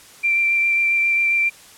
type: tone with vibrato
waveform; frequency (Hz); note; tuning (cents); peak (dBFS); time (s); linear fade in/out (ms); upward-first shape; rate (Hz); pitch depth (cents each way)
sine; 2357; D7; +6; -15; 0.23-1.5; 20; triangle; 7.4; 14
effects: white hiss -45 dBFS RMS until 1.77 s + low-pass 11000 Hz 12 dB/octave